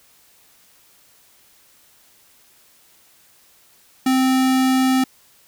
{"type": "tone", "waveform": "square", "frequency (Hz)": 260.6, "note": "C4", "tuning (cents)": -7, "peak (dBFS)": -15, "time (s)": [4.06, 5.04], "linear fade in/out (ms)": 5, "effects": ["white hiss -54 dBFS RMS until 5.47 s"]}